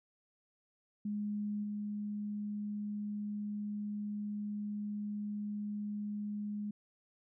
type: tone with level steps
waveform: sine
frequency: 207.7 Hz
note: G#3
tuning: in tune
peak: -34 / -36 dBFS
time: 1.05-6.71 s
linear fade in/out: 5 ms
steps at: 1.63 s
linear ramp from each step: 10 ms
effects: none